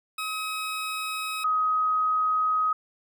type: tone pair in turn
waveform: 20% pulse / sine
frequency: 1272 / 1260.3 Hz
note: D#6 / D#6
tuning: +38 / +22 cents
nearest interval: unison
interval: 16 cents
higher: first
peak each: -24 / -21 dBFS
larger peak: second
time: 0.18-1.44 / 1.44-2.73 s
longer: second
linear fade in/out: 5 ms
effects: none